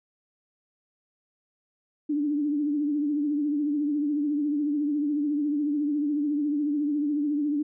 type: tone with vibrato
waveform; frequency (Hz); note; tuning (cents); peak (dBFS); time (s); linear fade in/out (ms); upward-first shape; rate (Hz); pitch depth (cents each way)
sine; 293.7; D4; 0; -23; 2.09-7.63; 10; triangle; 14; 75
effects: none